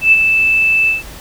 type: tone with ADSR envelope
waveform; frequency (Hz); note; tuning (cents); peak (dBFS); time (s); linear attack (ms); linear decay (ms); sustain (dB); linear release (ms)
sine; 2637; E7; 0; -3; 0.01-1.03; 110; 37; -6; 150
effects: added 50 Hz sine -38 dBFS peak until 1.2 s + pink hiss -34 dBFS RMS until 1.2 s